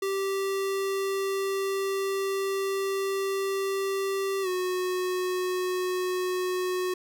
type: tone with pitch glide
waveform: square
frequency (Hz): 390.1 to 366.1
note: G4 to F#4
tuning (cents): -8 to -18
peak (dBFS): -27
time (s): 0.02-6.94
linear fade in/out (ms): 5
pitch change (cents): -110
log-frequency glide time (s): 4.42-4.48
effects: none